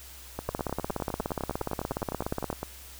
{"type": "two click trains", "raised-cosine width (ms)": 1, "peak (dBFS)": [-15, -18], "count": [35, 23], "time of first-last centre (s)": [[0.49, 2.502], [0.39, 2.63]], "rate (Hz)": [16.9, 9.82], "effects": ["added 65 Hz sine -49 dBFS peak until 2.99 s", "white hiss -48 dBFS RMS until 2.99 s"]}